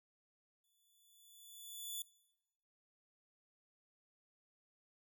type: tone with exponential growth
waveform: 10% pulse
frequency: 3461 Hz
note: A7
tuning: 29 cents flat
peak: -32 dBFS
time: 0.64-2.02 s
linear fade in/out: 2 ms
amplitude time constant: 300 ms
effects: noise-tail reverb RT60 1.0 s tail -22 dB re dry